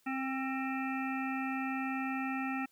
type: harmonic tone with a mistuned harmonic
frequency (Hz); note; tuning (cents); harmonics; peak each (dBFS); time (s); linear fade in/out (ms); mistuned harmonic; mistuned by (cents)
264.7; C4; +20; 1 / 3 / 5 / 7 / 9 / 10; -35 / -40 / -42 / -43 / -45 / -45; 0.06-2.66; 10; 5; +21
effects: white hiss -70 dBFS RMS until 2.71 s